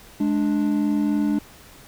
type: tone pair together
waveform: triangle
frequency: 210.2 / 294 Hz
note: G#3 / D4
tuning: +21 / +2 cents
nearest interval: tritone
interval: 581 cents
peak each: -20 / -19 dBFS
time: 0.2-1.39 s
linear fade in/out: 5 ms
effects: pink hiss -47 dBFS RMS until 1.87 s